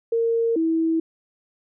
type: tone pair in turn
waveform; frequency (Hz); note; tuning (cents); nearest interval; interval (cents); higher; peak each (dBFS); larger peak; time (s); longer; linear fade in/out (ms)
sine; 460 / 325.3; A#4 / E4; -23 / -23; tritone; 600; first; -18; neither; 0.12-0.56 / 0.56-1; neither; 5
effects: none